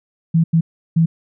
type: tone bursts at uneven times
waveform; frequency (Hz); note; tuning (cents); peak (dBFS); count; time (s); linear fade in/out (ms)
sine; 164.3; E3; -5; -10; 3; 0.34-0.44 / 0.53-0.61 / 0.96-1.06; 10
effects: none